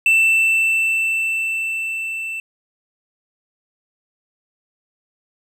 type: tone with level ramp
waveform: triangle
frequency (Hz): 2666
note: E7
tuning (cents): +19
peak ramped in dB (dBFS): -9 to -23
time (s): 0.06-2.4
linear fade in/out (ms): 2
effects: none